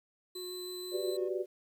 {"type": "tone with vibrato", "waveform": "triangle", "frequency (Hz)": 362.8, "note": "F#4", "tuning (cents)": -34, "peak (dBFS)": -39, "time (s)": [0.35, 1.29], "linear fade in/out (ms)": 10, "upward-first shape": "square", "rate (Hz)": 6.3, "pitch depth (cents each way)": 9}
{"type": "tone", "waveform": "sawtooth", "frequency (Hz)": 4027, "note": "B7", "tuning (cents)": 33, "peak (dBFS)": -40, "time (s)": [0.35, 1.17], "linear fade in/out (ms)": 5}
{"type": "chord", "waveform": "sine", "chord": "G major seventh", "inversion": "third", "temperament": "equal", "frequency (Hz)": [370, 392, 493.9, 587.3], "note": ["F#4", "G4", "B4", "D5"], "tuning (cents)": [0, 0, 0, 0], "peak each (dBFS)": [-34, -38, -40, -39], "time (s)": [0.91, 1.46], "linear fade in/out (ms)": 50}
{"effects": ["11-bit"]}